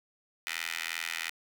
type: tone with high-pass filter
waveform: 15% pulse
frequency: 82.7 Hz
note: E2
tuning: 6 cents sharp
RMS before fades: -36 dBFS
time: 0.47-1.3 s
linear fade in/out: 0 ms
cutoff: 2100 Hz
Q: 2.3
effects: 9-bit